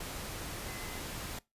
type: tone in noise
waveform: sine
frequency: 2040 Hz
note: C7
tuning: 44 cents flat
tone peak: -48 dBFS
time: 0.68-1 s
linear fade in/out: 5 ms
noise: pink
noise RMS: -41 dBFS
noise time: 0-1.39 s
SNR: -10 dB
effects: noise-tail reverb RT60 0.2 s tail -21 dB re dry + resampled to 32000 Hz